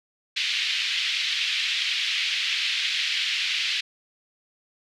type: band-pass noise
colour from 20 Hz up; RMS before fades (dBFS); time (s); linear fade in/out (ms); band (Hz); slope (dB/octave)
white; -26; 0.36-3.81; 10; 2200 to 3800; 24
effects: none